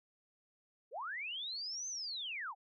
sine linear two-way sweep, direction up then down, 392 to 6290 to 711 Hz, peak -39 dBFS, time 0.91-2.55 s, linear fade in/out 50 ms, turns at 1.88 s, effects none

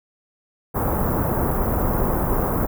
pink band-stop noise, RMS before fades -21 dBFS, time 0.74-2.67 s, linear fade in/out 20 ms, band 1200 to 15000 Hz, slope 24 dB/octave, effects none

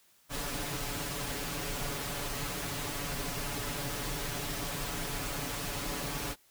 pink noise with comb filter, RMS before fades -36 dBFS, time 0.29-6.36 s, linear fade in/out 50 ms, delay 7 ms, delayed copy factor +0.9, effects white hiss -65 dBFS RMS until 6.5 s

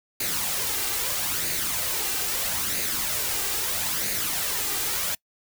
white noise with flanger, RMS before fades -27 dBFS, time 0.2-5.15 s, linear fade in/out 5 ms, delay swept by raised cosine 0.45 to 2.55 ms, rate 0.77 Hz, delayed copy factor +0.5, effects noise-tail reverb RT60 0.1 s tail -25 dB re dry

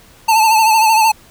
square tone with vibrato, 882 Hz, A5, 4 cents sharp, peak -9 dBFS, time 0.28-1.12 s, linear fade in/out 10 ms, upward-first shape triangle, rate 13 Hz, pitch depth 67 cents each way, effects pink hiss -45 dBFS RMS until 1.3 s

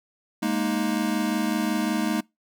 square chord, Ab suspended second, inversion none, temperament equal, 207.7 / 233.1 / 311.1 Hz, Ab3 / Bb3 / Eb4, 0 / 0 / 0 cents, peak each -28 dBFS, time 0.42-2.21 s, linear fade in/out 10 ms, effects noise-tail reverb RT60 0.2 s tail -24 dB re dry

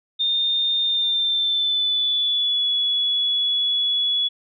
sine tone with pitch glide, 3634 to 3391 Hz, A#7 to G#7, -45 to +35 cents, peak -18 dBFS, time 0.19-4.29 s, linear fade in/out 20 ms, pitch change -120 cents, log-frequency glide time 0.82-2.7 s, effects none

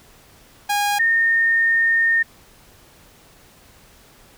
sawtooth / sine tone pair in turn, 819 / 1830.1 Hz, G#5 / A#6, -24 / -32 cents, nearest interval octave + major second, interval 1392 cents, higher second, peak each -14 / -14 dBFS, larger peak neither, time 0.69-0.99 / 0.99-2.23 s, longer second, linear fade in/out 10 ms, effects pink hiss -50 dBFS RMS until 4.37 s

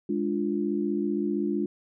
sine chord, D diminished, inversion second, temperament equal, 207.7 / 293.7 / 349.2 Hz, Ab3 / D4 / F4, 0 / 0 / 0 cents, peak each -29 dBFS, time 0.09-1.66 s, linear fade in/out 5 ms, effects none

